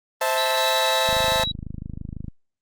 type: chord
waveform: sawtooth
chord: A minor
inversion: first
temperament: equal with one note detuned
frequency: 523.3 / 652.8 / 880 Hz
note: C5 / E5 / A5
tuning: 0 / -17 / 0 cents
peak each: -21 / -21 / -20 dBFS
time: 0.21-1.44 s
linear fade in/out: 5 ms
type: tone with pitch glide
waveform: sine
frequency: 3921 to 3883 Hz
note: B7 to B7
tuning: -13 to -30 cents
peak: -24 dBFS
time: 0.37-1.52 s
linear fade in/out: 10 ms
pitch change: -17 cents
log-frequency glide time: 0.48-1.12 s
type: click train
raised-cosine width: 5 ms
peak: -20 dBFS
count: 32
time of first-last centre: 1.09-2.282 s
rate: 26 Hz
effects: Opus 32 kbps